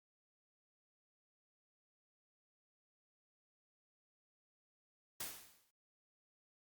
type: noise with exponential decay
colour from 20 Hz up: white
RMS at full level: -41 dBFS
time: 5.2-5.71 s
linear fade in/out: 5 ms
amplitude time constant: 110 ms
effects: Opus 48 kbps